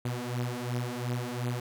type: beating tone pair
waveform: sawtooth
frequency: 121.1 / 123.9 Hz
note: B2 / B2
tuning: -34 / +6 cents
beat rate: 2.8 Hz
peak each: -30 dBFS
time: 0.05-1.6 s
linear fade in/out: 5 ms
effects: none